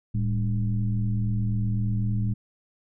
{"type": "tone with frequency modulation", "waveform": "sine", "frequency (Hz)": 110.3, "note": "A2", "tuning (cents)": 5, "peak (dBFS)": -22, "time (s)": [0.14, 2.34], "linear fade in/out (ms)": 10, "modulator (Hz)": 88.4, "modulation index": 0.87, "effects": []}